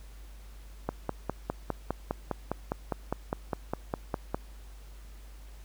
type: click train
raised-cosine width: 1 ms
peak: -15 dBFS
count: 18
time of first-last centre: 0.89-4.345 s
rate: 4.92 Hz
effects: added 50 Hz sine -45 dBFS peak until 5.64 s + pink hiss -58 dBFS RMS until 5.64 s